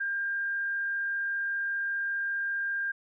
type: tone with frequency modulation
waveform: sine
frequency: 1600 Hz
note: G6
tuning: 35 cents sharp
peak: -28 dBFS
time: 0-2.92 s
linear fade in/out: 10 ms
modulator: 45.1 Hz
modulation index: 0.26
effects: none